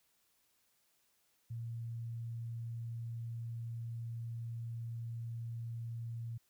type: tone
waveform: sine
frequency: 116 Hz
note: A#2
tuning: 8 cents flat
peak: -39 dBFS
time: 1.5-6.38 s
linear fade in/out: 10 ms
effects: white hiss -75 dBFS RMS until 6.49 s